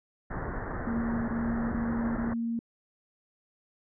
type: low-pass noise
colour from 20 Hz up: pink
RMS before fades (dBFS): -35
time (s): 0.3-2.34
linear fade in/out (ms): 10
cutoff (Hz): 1900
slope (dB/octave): 96
type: tone bursts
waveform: sine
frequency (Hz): 231.5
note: A#3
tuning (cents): -12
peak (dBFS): -28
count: 4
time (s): 0.87-2.591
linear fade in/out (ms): 2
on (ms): 410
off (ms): 27
effects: none